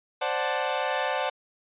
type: chord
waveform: sawtooth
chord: D dominant seventh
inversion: third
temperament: equal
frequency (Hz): 523.3 / 587.3 / 740 / 880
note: C5 / D5 / F#5 / A5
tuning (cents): 0 / 0 / 0 / 0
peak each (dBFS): -27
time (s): 0.21-1.3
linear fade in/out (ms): 10
effects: resampled to 8000 Hz